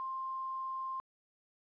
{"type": "tone with quantisation", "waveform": "sine", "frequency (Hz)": 1054, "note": "C6", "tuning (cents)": 12, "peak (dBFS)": -36, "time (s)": [0, 1], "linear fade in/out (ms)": 0, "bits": 11, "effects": ["resampled to 11025 Hz"]}